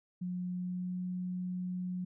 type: tone with pitch glide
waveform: sine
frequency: 180 to 181.46 Hz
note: F#3 to F#3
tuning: -47 to -33 cents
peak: -34 dBFS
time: 0.21-2.05 s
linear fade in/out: 10 ms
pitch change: +14 cents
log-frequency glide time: 0.52-0.96 s
effects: none